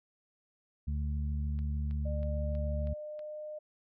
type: harmonic tone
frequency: 73.42 Hz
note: D2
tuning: in tune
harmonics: 1 / 2 / 3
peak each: -31 / -40 / -43 dBFS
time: 0.87-2.94 s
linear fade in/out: 10 ms
type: click train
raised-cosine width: 0.3 ms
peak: -40 dBFS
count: 6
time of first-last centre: 1.59-3.193 s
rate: 3.12 Hz
type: tone with pitch glide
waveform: sine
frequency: 600 to 607.7 Hz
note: D5 to D#5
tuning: +37 to -41 cents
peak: -39 dBFS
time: 2.05-3.59 s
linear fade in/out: 10 ms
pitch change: +22 cents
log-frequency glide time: 2.59-3.45 s
effects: none